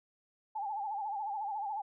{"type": "tone with vibrato", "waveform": "sine", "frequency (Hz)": 830.6, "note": "G#5", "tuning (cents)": 0, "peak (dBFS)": -34, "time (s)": [0.55, 1.82], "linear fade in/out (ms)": 10, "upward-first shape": "sine", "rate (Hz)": 14, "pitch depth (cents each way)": 99, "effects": []}